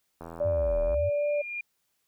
click train, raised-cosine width 1 ms, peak -27 dBFS, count 62, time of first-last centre 0.21-0.942 s, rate 83.3 Hz
sine tone with vibrato, 584 Hz, D5, 10 cents flat, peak -24 dBFS, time 0.4-1.42 s, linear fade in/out 10 ms, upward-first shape sine, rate 2.5 Hz, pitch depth 10 cents each way
sine linear two-way sweep, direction down then up, 100.3 to 33.98 to 100.3 Hz, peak -29 dBFS, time 0.44-1.1 s, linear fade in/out 20 ms, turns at 0.82 s
sine tone with exponential growth, 2411 Hz, D7, 45 cents sharp, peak -30 dBFS, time 0.46-1.61 s, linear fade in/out 5 ms, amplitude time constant 250 ms
effects white hiss -75 dBFS RMS until 2.07 s

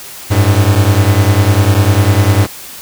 45% pulse beating tone pair, 95.5 / 105.5 Hz, G2 / G#2, -45 / +28 cents, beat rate 10 Hz, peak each -10 dBFS, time 0.3-2.47 s, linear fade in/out 20 ms, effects white hiss -30 dBFS RMS until 2.81 s

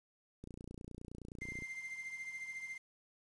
click train, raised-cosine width 3 ms, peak -35 dBFS, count 36, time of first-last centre 0.44-1.622 s, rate 29.6 Hz
triangle tone with tremolo, 2093 Hz, C7, in tune, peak -38 dBFS, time 1.41-2.78 s, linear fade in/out 10 ms, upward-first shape triangle, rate 14 Hz, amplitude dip 65%
effects resampled to 22050 Hz + 10-bit

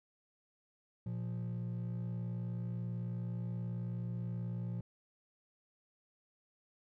triangle tone pair together, 117.67 / 176.3 Hz, A#2 / F3, +17 / +17 cents, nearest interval perfect fifth, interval 700 cents, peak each -35 / -38 dBFS, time 1.06-4.81 s, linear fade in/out 5 ms, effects tanh soft clip ceiling -31 dBFS

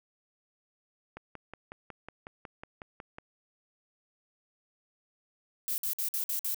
click train, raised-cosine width 0.5 ms, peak -27 dBFS, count 12, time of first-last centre 1.17-3.185 s, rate 5.46 Hz
violet noise bursts, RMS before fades -32 dBFS, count 6, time 5.68-6.545 s, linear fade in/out 0 ms, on 100 ms, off 53 ms
effects none

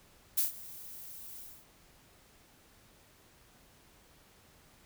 violet noise with ADSR envelope, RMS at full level -27 dBFS, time 0.37-1.67 s, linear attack 12 ms, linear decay 130 ms, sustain -20 dB, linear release 270 ms, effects pink hiss -62 dBFS RMS until 4.85 s

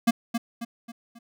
square tone with echo, 233.1 Hz, A#3, in tune, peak -17 dBFS, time 0.07-0.11 s, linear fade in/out 10 ms, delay 270 ms, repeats 4, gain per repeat -7 dB, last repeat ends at 1.19 s, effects none

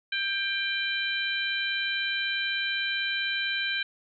harmonic tone with a mistuned harmonic, 792 Hz, G5, 18 cents sharp, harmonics 2 / 3 / 4 / 5, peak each -30 / -32 / -33 / -34 dBFS, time 0.12-3.83 s, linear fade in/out 5 ms, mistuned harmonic 4, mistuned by -35 cents, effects none

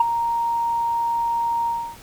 sine tone with ADSR envelope, 932.3 Hz, A#5, in tune, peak -8 dBFS, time 0-1.97 s, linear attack 6 ms, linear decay 16 ms, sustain -11 dB, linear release 300 ms, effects tanh soft clip ceiling -7 dBFS + pink hiss -45 dBFS RMS until 2.02 s

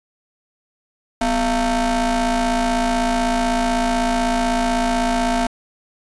30% pulse ring-modulated tone, 220 Hz, A3, in tune, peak -11 dBFS, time 1.21-5.47 s, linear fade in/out 5 ms, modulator 468 Hz, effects resampled to 24000 Hz

